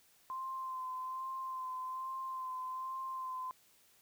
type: tone with vibrato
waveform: sine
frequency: 1039 Hz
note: C6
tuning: 12 cents flat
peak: -38 dBFS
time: 0.3-3.51 s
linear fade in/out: 0 ms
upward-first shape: sine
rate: 1.2 Hz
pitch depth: 23 cents each way
effects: white hiss -67 dBFS RMS until 4.01 s